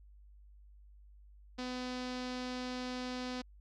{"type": "tone with low-pass filter", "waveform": "sawtooth", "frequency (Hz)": 251.5, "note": "B3", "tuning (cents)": 32, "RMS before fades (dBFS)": -40, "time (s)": [1.58, 3.42], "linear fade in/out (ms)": 10, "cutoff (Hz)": 4800, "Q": 2.3, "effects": ["added 50 Hz sine -55 dBFS peak until 3.6 s"]}